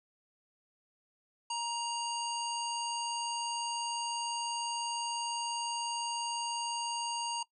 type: harmonic tone with a mistuned harmonic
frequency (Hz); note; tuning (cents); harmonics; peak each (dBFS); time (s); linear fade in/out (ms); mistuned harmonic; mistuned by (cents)
940; A#5; +14; 1 / 3 / 5 / 7 / 9; -35 / -40 / -42 / -43 / -45; 1.5-7.43; 5; 9; +29
effects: noise-tail reverb RT60 0.1 s tail -20 dB re dry